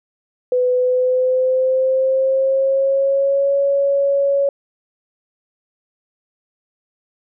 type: tone with pitch glide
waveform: sine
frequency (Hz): 500 to 558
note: B4 to C#5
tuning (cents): +21 to +11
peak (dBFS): -13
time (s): 0.52-4.49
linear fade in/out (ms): 2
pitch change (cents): +190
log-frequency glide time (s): 0.71-3.55
effects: none